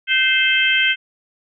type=harmonic tone with a mistuned harmonic; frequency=523.3 Hz; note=C5; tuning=in tune; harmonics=3 / 4 / 5 / 6; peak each=-19 / -19 / -19 / -19 dBFS; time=0.07-0.96 s; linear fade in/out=50 ms; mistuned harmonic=3; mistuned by=-27 cents; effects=none